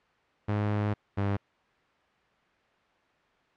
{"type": "tone pair in turn", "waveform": "sawtooth", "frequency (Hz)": [104.2, 100.15], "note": ["G#2", "G2"], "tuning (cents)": [6, 38], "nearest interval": "minor second", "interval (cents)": 68, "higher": "first", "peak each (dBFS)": -22, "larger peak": "neither", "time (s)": [[0.48, 0.94], [1.17, 1.37]], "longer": "first", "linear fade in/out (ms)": 10, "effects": ["white hiss -65 dBFS RMS until 3.56 s", "low-pass 2000 Hz 12 dB/octave"]}